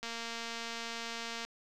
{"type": "click train", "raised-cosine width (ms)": 0.2, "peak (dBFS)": -23, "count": 329, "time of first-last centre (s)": [0.03, 1.45], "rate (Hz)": 231, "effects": []}